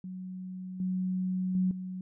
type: tone with level steps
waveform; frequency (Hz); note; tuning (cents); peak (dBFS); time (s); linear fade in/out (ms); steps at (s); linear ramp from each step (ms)
sine; 185; F#3; 0; -37 / -28 / -24 / -35; 0.04-2.01; 2; 0.8 / 1.55 / 1.71; 2
effects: none